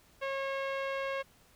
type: tone with low-pass filter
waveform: sawtooth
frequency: 544 Hz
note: C#5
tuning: 33 cents flat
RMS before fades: -35 dBFS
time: 0.21-1.23 s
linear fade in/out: 20 ms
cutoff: 2600 Hz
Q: 1.4
effects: pink hiss -63 dBFS RMS until 1.55 s